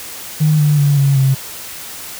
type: tone with pitch steps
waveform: triangle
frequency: 153.8 / 148.65 / 143.67 / 138.85 / 134.2 Hz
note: D#3 / D3 / D3 / C#3 / C3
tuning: -20 / +21 / -38 / +3 / +44 cents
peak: -5 dBFS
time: 0.4-1.35 s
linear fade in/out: 20 ms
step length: 190 ms
effects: tanh soft clip ceiling -7 dBFS + white hiss -30 dBFS RMS until 2.19 s